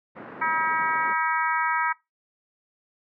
pink band-pass noise, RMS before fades -41 dBFS, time 0.15-1.14 s, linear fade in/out 20 ms, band 170 to 1800 Hz, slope 24 dB/octave
harmonic tone, 320 Hz, D#4, 49 cents sharp, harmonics 3 / 4 / 5 / 6 / 7, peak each -25 / -27 / -29 / -31 / -32 dBFS, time 0.41-1.93 s, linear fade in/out 10 ms
effects noise-tail reverb RT60 0.2 s tail -22 dB re dry

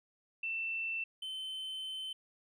sine / triangle tone pair in turn, 2676 / 3070 Hz, E7 / G7, +25 / -37 cents, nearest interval major second, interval 238 cents, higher second, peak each -34 / -37 dBFS, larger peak first, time 0.43-1.04 / 1.22-2.13 s, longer second, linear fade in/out 5 ms, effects none

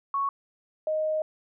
sine tone pair in turn, 1108.7 / 622.2 Hz, C#6 / D#5, 0 / 0 cents, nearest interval minor seventh, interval 1000 cents, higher first, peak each -24 dBFS, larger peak neither, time 0.14-0.29 / 0.87-1.22 s, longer second, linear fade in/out 2 ms, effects none

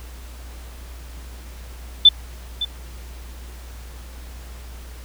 sine tone with echo, 3520 Hz, A7, in tune, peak -5 dBFS, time 2.05-2.09 s, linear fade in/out 5 ms, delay 560 ms, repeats 1, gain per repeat -15 dB, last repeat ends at 2.65 s, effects added 60 Hz sine -35 dBFS peak until 5.04 s + pink hiss -45 dBFS RMS until 5.04 s

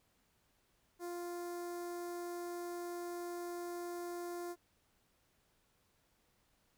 sawtooth tone with notch filter, 349.2 Hz, F4, in tune, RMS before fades -43 dBFS, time 0.99-4.56 s, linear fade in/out 50 ms, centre 2900 Hz, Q 0.56, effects pink hiss -75 dBFS RMS until 6.77 s

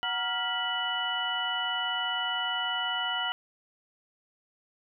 sine tone cluster, 739 / 946 / 1400 / 1956 / 2955 Hz, F#5 / A#5 / F6 / B6 / F#7, -2 / +25 / +4 / -17 / -3 cents, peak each -36 / -37 / -33 / -38 / -31 dBFS, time 0.03-3.32 s, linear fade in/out 0 ms, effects none

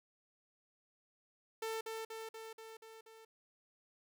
sawtooth tone with echo, 445.7 Hz, A4, 22 cents sharp, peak -34 dBFS, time 1.62-1.81 s, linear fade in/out 5 ms, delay 240 ms, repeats 6, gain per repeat -3 dB, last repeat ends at 3.25 s, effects none

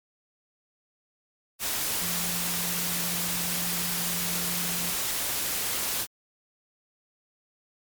sine tone in noise, 174.61 Hz, F3, in tune, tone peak -36 dBFS, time 1.99-4.94 s, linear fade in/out 50 ms, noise white, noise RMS -29 dBFS, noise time 1.59-6.07 s, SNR -10 dB, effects MP3 96 kbps

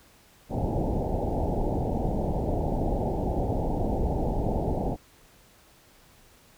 pink low-pass noise, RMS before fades -27 dBFS, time 0.49-4.97 s, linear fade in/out 50 ms, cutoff 870 Hz, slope 96 dB/octave, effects pink hiss -57 dBFS RMS until 6.57 s

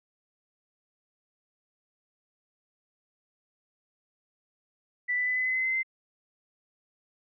sine tone with pitch steps, 1975.5 / 1989.2 / 2003 / 2017 / 2031 / 2045 / 2059 / 2074 Hz, B6 / B6 / B6 / B6 / B6 / C7 / C7 / C7, 0 / +12 / +24 / +36 / +48 / -40 / -28 / -16 cents, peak -25 dBFS, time 5.08-5.832 s, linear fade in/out 20 ms, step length 94 ms, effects none

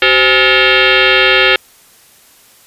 sine tone with frequency modulation, 519 Hz, C5, 14 cents flat, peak -6 dBFS, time 0.02-1.56 s, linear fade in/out 2 ms, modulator 450 Hz, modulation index 6.9, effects white hiss -45 dBFS RMS until 2.66 s + resampled to 32000 Hz

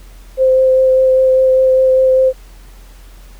sine tone with vibrato, 521 Hz, C5, 7 cents flat, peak -7 dBFS, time 0.37-2.33 s, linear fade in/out 50 ms, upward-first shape sine, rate 5 Hz, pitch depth 9 cents each way, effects added 43 Hz sine -35 dBFS peak until 3.39 s + pink hiss -46 dBFS RMS until 3.39 s

